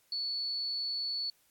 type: tone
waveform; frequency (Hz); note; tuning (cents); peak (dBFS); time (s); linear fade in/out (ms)
sine; 4435; C#8; 0; -32; 0.12-1.3; 2
effects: white hiss -69 dBFS RMS until 1.5 s + AAC 64 kbps